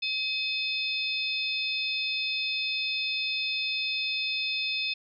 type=harmonic tone with a mistuned harmonic; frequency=850 Hz; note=G#5; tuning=40 cents sharp; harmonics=3 / 4 / 5 / 6; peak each=-30 / -32 / -38 / -36 dBFS; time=0.02-4.94 s; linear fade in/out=10 ms; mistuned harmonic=4; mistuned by=+84 cents; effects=none